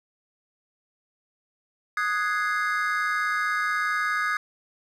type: chord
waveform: triangle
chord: Ab dominant seventh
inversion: second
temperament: equal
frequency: 1244.5 / 1480 / 1661.2 / 2093 Hz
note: Eb6 / Gb6 / Ab6 / C7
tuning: 0 / 0 / 0 / 0 cents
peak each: -25 / -29 / -26 / -31 dBFS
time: 1.97-4.37 s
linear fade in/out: 2 ms
effects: none